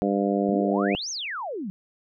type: harmonic tone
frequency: 100 Hz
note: G2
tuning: 35 cents sharp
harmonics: 2 / 3 / 4 / 5 / 6 / 7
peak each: -25 / -27 / -28 / -29 / -30 / -30 dBFS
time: 0.02-0.95 s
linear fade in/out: 0 ms
type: exponential two-way sweep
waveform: sine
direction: up then down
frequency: 174.61 to 6645 to 174.61 Hz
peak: -29 dBFS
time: 0.49-1.7 s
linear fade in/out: 0 ms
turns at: 1.1 s
effects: none